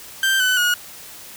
30% pulse tone with pitch steps, 1568 / 1505.9 / 1446.2 Hz, G6 / F#6 / F#6, 0 / +30 / -40 cents, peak -13 dBFS, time 0.23-0.74 s, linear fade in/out 2 ms, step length 170 ms, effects white hiss -39 dBFS RMS until 1.36 s

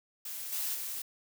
blue noise with level steps, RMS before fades -40 / -34 / -38 dBFS, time 0.25-1.02 s, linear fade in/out 5 ms, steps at 0.52 / 0.74 s, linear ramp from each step 10 ms, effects none

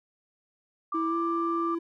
sine tone, 1180 Hz, D6, 8 cents sharp, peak -28 dBFS, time 0.92-1.75 s, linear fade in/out 5 ms
triangle tone with pitch glide, 325.7 to 335.2 Hz, E4 to E4, -21 to +29 cents, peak -26 dBFS, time 0.94-1.79 s, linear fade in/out 10 ms, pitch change +50 cents, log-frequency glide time 1.08-1.15 s
effects none

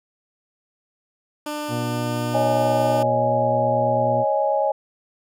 15% pulse tone with pitch glide, 298.5 to 301.6 Hz, D4 to D4, +28 to +46 cents, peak -20 dBFS, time 1.46-3.03 s, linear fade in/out 5 ms, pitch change +18 cents, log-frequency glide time 1.81-2.2 s
harmonic tone, 120.4 Hz, B2, 44 cents flat, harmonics 1 / 2 / 3 / 4 / 5 / 6, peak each -26 / -29 / -35 / -38 / -45 / -39 dBFS, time 1.68-4.25 s, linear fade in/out 50 ms
sine chord, C# suspended second, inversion none, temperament just, 554.4 / 623.7 / 831.5 Hz, C#5 / D#5 / G#5, 0 / +4 / +2 cents, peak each -22 dBFS, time 2.34-4.72 s, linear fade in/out 5 ms
effects none

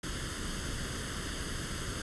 pink noise with comb filter, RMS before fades -37 dBFS, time 0.03-2.02 s, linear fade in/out 5 ms, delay 0.62 ms, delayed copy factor +0.7, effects resampled to 24000 Hz

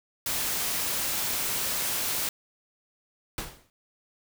white noise, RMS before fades -29 dBFS, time 0.26-2.29 s, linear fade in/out 2 ms
pink noise with exponential decay, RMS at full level -30 dBFS, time 3.38-3.7 s, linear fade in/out 1 ms, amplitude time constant 68 ms
effects none

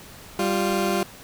20% pulse tone pair together, 195.9 / 349.1 Hz, G3 / F4, -1 / -1 cents, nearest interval minor seventh, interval 1000 cents, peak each -19 dBFS, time 0.39-1.03 s, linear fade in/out 2 ms, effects pink hiss -44 dBFS RMS until 1.23 s

